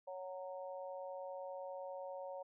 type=harmonic tone; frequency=185 Hz; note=F#3; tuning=in tune; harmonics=3 / 4 / 5; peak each=-45 / -51 / -52 dBFS; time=0.07-2.43 s; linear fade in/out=10 ms; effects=none